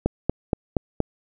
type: click train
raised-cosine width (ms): 2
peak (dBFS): -6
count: 5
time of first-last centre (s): 0.06-1.003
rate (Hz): 4.24
effects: none